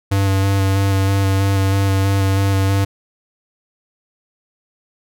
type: tone with vibrato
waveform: square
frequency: 97.5 Hz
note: G2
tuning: 9 cents flat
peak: -14 dBFS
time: 0.11-2.85 s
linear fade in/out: 10 ms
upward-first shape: square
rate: 3.1 Hz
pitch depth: 14 cents each way
effects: none